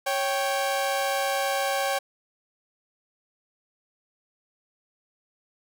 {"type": "tone pair together", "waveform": "sawtooth", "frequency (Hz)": [553, 782.1], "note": ["C#5", "G5"], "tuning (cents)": [-4, -4], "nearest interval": "tritone", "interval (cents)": 600, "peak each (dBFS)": -23, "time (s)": [0.06, 1.99], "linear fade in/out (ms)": 10, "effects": []}